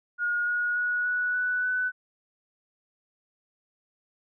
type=tone with pitch steps; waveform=sine; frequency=1435 / 1447.5 / 1460.1 / 1472.8 / 1485.6 / 1498.5 Hz; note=F6 / F#6 / F#6 / F#6 / F#6 / F#6; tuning=+47 / -38 / -23 / -8 / +7 / +22 cents; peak=-24 dBFS; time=0.18-1.92 s; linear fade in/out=50 ms; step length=290 ms; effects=none